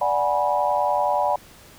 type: chord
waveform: sine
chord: G# half-diminished seventh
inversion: second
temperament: equal with one note detuned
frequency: 587.3 / 740 / 830.6 / 977 Hz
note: D5 / F#5 / G#5 / B5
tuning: 0 / 0 / 0 / -19 cents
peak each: -24 dBFS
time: 0.01-1.36 s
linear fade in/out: 5 ms
effects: pink hiss -48 dBFS RMS until 1.78 s